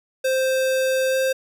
square tone with pitch glide, 523.3 to 526.6 Hz, C5 to C5, 0 to +11 cents, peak -19 dBFS, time 0.24-1.33 s, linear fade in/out 10 ms, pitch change +11 cents, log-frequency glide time 1.1-1.15 s, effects none

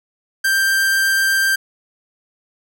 45% pulse tone, 1577 Hz, G6, 10 cents sharp, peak -14 dBFS, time 0.44-1.56 s, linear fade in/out 10 ms, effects none

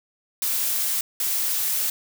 blue noise bursts at uneven times, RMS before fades -24 dBFS, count 2, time 0.42-1.01 / 1.2-1.9 s, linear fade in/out 2 ms, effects none

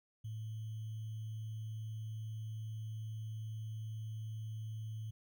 sine tone with sample-and-hold, 109.7 Hz, A2, 5 cents flat, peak -40 dBFS, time 0.24-5.11 s, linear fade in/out 10 ms, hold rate 3150 Hz, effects none

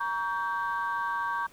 sine chord, G diminished, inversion first, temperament just, 940.8 / 1128.9 / 1568 Hz, Bb5 / Db6 / G6, +16 / +31 / 0 cents, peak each -31 / -31 / -32 dBFS, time 0-1.47 s, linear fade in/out 10 ms, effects tanh soft clip ceiling -21 dBFS + pink hiss -57 dBFS RMS until 1.52 s

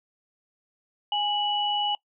sine tone pair together, 827 / 2947 Hz, G#5 / F#7, -8 / -8 cents, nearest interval octave + minor seventh, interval 2200 cents, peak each -26 dBFS, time 1.12-1.95 s, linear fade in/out 2 ms, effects noise-tail reverb RT60 0.1 s tail -23 dB re dry

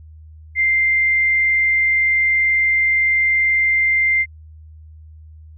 sine tone, 2093 Hz, C7, in tune, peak -13 dBFS, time 0.55-4.26 s, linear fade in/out 50 ms, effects added 78 Hz sine -38 dBFS peak until 5.57 s

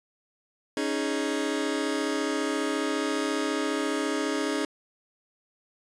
sawtooth chord, C# suspended second, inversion none, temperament just, 277.2 / 311.8 / 415.8 Hz, C#4 / D#4 / G#4, 0 / +4 / +2 cents, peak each -26 / -26 / -27 dBFS, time 0.77-4.65 s, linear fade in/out 2 ms, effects resampled to 22050 Hz

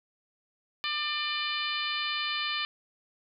harmonic tone, 597 Hz, D5, 28 cents sharp, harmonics 2 / 3 / 4 / 5 / 6 / 7 / 8, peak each -36 / -37 / -35 / -35 / -37 / -38 / -42 dBFS, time 0.84-2.65 s, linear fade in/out 0 ms, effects none

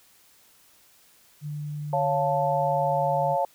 sine tone, 148.3 Hz, D3, 17 cents sharp, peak -30 dBFS, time 1.41-3.37 s, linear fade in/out 50 ms
sine chord, Db augmented, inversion none, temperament equal, 554.4 / 698.5 / 880 Hz, Db5 / F5 / A5, 0 / 0 / 0 cents, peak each -26 dBFS, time 1.93-3.45 s, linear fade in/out 2 ms
effects white hiss -58 dBFS RMS until 3.54 s

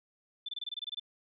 sine tone bursts, 3520 Hz, A7, in tune, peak -35 dBFS, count 11, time 0.46-0.997 s, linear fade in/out 5 ms, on 27 ms, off 24 ms, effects none

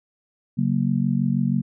sine chord, F# major, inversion second, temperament just, 138.75 / 185 / 231.2 Hz, C#3 / F#3 / A#3, +2 / 0 / -14 cents, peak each -23 dBFS, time 0.57-1.62 s, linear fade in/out 20 ms, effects none

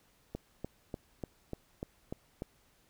click train, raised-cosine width 2 ms, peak -24 dBFS, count 8, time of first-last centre 0.35-2.421 s, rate 3.38 Hz, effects pink hiss -68 dBFS RMS until 2.89 s

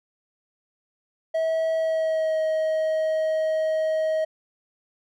triangle tone with pitch glide, 646 to 631.6 Hz, E5 to D#5, -35 to +26 cents, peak -19 dBFS, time 1.34-4.25 s, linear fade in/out 10 ms, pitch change -39 cents, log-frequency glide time 1.75-2.41 s, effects none

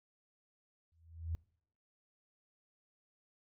sine tone with exponential growth, 82.41 Hz, E2, in tune, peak -32 dBFS, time 0.92-1.35 s, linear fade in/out 0 ms, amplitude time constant 92 ms, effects noise-tail reverb RT60 0.6 s tail -24 dB re dry

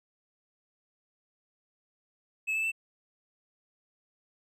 triangle tone with pitch steps, 2595 / 2628 / 2662 Hz, E7 / E7 / E7, -28 / -6 / +16 cents, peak -26 dBFS, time 2.47-2.719 s, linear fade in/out 20 ms, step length 83 ms, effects none

